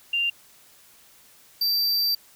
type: tone pair in turn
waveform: sine / square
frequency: 2787 / 4676 Hz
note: F7 / D8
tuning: -4 / -8 cents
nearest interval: major sixth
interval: 896 cents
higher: second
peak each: -21 dBFS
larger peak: neither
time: 0.13-0.3 / 1.61-2.15 s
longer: second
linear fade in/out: 5 ms
effects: white hiss -54 dBFS RMS until 2.35 s